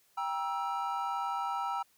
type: chord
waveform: triangle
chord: E diminished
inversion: first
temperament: just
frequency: 791.1 / 949.3 / 1318.5 Hz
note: G5 / Bb5 / E6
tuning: +16 / +31 / 0 cents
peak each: -34 dBFS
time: 0.17-1.83 s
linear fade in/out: 10 ms
effects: white hiss -68 dBFS RMS until 1.97 s